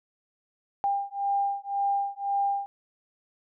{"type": "beating tone pair", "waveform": "sine", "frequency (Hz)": [798, 799.9], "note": ["G5", "G5"], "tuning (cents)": [31, 35], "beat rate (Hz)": 1.9, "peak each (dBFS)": [-28, -28], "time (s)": [0.84, 2.66], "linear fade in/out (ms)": 0, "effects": []}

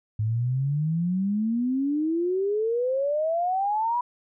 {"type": "exponential sweep", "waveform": "sine", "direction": "up", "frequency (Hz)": [105.3, 987.8], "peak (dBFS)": -22, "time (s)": [0.19, 4.01], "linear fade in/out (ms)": 5, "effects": []}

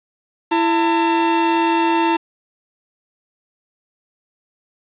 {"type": "tone pair together", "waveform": "45% pulse", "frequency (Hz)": [333.2, 901.4], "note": ["E4", "A5"], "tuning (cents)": [19, 42], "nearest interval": "octave + perfect fourth", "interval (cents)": 1723, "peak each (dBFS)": -17, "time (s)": [0.51, 2.17], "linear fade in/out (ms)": 10, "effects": ["resampled to 8000 Hz", "7-bit"]}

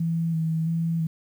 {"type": "tone with vibrato", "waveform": "sine", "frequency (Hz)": 163.4, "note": "E3", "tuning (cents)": -15, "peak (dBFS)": -22, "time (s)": [0, 1.07], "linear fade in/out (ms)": 5, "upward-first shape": "square", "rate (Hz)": 1.5, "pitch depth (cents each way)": 23, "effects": ["9-bit"]}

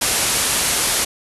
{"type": "low-pass noise", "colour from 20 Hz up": "white", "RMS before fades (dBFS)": -19, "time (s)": [0.01, 1.05], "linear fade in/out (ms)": 10, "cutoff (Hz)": 12000, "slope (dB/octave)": 96, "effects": []}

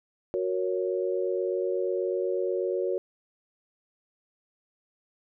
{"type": "chord", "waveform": "sine", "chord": "F# major", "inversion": "none", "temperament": "equal with one note detuned", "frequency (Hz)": [367.9, 466.2, 554.4], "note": ["F#4", "A#4", "C#5"], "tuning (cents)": [-10, 0, 0], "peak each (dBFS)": [-28, -31, -31], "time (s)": [0.34, 2.98], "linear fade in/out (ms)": 0, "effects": []}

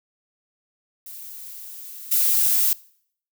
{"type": "noise with level steps", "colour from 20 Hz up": "violet", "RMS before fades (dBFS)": [-38, -19], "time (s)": [1.06, 2.73], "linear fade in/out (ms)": 2, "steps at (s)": 2.11, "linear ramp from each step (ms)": 10, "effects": ["noise-tail reverb RT60 0.6 s tail -22 dB re dry"]}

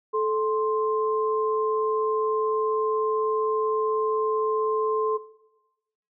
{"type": "tone pair together", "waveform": "sine", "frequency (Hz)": [435.1, 1049.3], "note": ["A4", "C6"], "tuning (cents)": [-19, 5], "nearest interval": "octave + minor third", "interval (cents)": 1524, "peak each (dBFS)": [-23, -26], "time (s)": [0.13, 5.18], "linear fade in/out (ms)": 20, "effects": ["noise-tail reverb RT60 1.0 s tail -17 dB re dry"]}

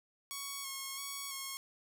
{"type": "tone with vibrato", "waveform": "5% pulse", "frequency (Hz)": 1100, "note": "C#6", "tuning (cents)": -14, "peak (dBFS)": -28, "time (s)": [0.31, 1.57], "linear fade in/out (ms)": 0, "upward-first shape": "square", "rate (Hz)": 1.5, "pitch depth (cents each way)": 24, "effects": []}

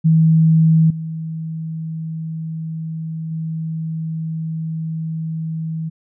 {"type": "tone with level steps", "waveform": "sine", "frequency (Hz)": 160.7, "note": "E3", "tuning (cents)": -44, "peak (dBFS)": [-9, -23, -21], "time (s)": [0.04, 5.9], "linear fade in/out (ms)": 20, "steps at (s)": [0.9, 3.31], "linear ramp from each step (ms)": 5, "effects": []}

